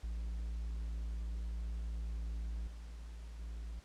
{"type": "tone with level steps", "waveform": "triangle", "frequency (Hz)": 56.2, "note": "A1", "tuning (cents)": 37, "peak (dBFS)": [-35, -43, -39], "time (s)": [0.03, 3.8], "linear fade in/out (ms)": 10, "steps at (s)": [2.67, 3.39], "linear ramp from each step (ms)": 5, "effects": ["pink hiss -62 dBFS RMS until 3.84 s", "low-pass 8000 Hz 12 dB/octave"]}